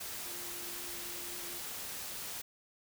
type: tone in noise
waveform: sine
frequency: 349.2 Hz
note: F4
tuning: in tune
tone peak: -52 dBFS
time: 0.25-1.59 s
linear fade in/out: 10 ms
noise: white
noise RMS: -42 dBFS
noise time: 0-2.42 s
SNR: -13 dB
effects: none